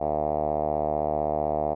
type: tone with low-pass filter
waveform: 5% pulse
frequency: 75.7 Hz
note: D#2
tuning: 47 cents flat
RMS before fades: -26 dBFS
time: 0-1.75 s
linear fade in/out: 20 ms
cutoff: 690 Hz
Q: 5.3
effects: none